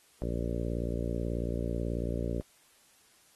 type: harmonic tone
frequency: 58.3 Hz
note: A#1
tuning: 1 cent sharp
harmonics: 1 / 2 / 3 / 4 / 5 / 6 / 7 / 8 / 9 / 10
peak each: -34 / -37 / -39 / -40 / -41 / -42 / -42 / -43 / -44 / -44 dBFS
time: 0.22-2.41 s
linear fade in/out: 0 ms
effects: white hiss -63 dBFS RMS until 3.35 s + AAC 32 kbps